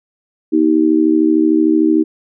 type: tone with amplitude modulation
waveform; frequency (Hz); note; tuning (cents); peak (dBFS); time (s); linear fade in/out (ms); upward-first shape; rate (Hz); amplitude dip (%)
sine; 315.7; D#4; +25; -5; 0.52-2.04; 20; sine; 73.3; 90
effects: none